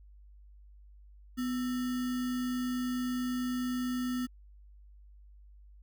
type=tone with sample-and-hold; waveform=sine; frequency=249.6 Hz; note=B3; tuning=19 cents sharp; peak=-30 dBFS; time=1.37-4.27 s; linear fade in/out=20 ms; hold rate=1575 Hz; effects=added 50 Hz sine -52 dBFS peak until 5.82 s